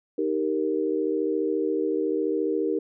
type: chord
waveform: sine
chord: Eb major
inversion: none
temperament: equal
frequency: 311.1 / 392 / 466.2 Hz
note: Eb4 / G4 / Bb4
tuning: 0 / 0 / 0 cents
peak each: -27 dBFS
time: 0.18-2.79 s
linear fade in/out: 5 ms
effects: none